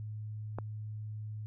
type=click; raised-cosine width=1 ms; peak=-23 dBFS; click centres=0.586 s; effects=added 107 Hz sine -38 dBFS peak until 1.46 s